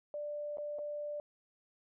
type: tone with dropouts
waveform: sine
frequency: 590 Hz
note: D5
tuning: 8 cents sharp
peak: -37 dBFS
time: 0.14-1.2 s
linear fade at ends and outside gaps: 1 ms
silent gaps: 0.572-0.583 / 0.786-0.79 s
effects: none